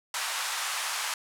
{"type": "band-pass noise", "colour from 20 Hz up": "pink", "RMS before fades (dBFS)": -32, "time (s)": [0.14, 1.14], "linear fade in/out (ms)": 2, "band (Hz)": [870, 11000], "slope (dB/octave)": 24, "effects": []}